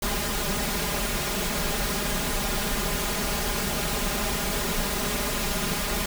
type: noise with comb filter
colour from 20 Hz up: pink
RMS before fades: -27 dBFS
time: 0.02-6.06 s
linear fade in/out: 5 ms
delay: 4.9 ms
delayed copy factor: +0.9
effects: none